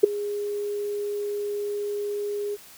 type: tone with ADSR envelope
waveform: sine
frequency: 411.2 Hz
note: G#4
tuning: 17 cents flat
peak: -6 dBFS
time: 0.03-2.57 s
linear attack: 10 ms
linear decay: 9 ms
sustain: -20 dB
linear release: 33 ms
effects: white hiss -48 dBFS RMS until 2.77 s